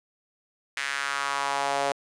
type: tone with high-pass filter sweep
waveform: sawtooth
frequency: 140 Hz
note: C#3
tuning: 18 cents sharp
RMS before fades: -28 dBFS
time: 0.77-1.92 s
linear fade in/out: 0 ms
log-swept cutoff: 1900 to 600 Hz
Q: 2.4
effects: resampled to 22050 Hz